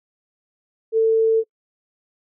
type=tone; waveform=sine; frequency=446.7 Hz; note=A4; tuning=26 cents sharp; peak=-13 dBFS; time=0.92-1.44 s; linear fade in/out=50 ms; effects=noise-tail reverb RT60 0.1 s tail -24 dB re dry